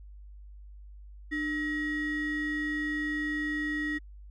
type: ring-modulated tone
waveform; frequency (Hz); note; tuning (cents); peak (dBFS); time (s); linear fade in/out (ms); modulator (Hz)
triangle; 800; G5; +35; -24; 1.31-3.99; 20; 1100
effects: added 50 Hz sine -45 dBFS peak until 4.3 s